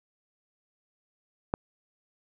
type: click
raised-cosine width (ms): 1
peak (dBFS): -12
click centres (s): 1.539
effects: none